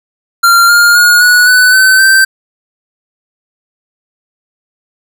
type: tone with pitch steps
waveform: square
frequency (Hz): 1383 / 1410.4 / 1438.4 / 1466.9 / 1496 / 1525.7 / 1556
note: F6 / F6 / F#6 / F#6 / F#6 / G6 / G6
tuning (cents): -17 / +17 / -49 / -15 / +19 / -47 / -13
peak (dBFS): -4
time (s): 0.43-2.25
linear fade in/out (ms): 10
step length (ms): 260
effects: none